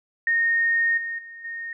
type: tone with level steps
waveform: sine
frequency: 1847 Hz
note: A#6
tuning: 16 cents flat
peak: -18 / -27 / -38 / -30 dBFS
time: 0.27-1.73 s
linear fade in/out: 2 ms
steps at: 0.97 / 1.18 / 1.44 s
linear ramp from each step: 10 ms
effects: none